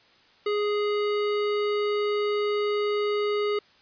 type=tone; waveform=square; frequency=415.3 Hz; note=G#4; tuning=in tune; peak=-24 dBFS; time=0.46-3.59 s; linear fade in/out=5 ms; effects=white hiss -58 dBFS RMS until 3.81 s + resampled to 11025 Hz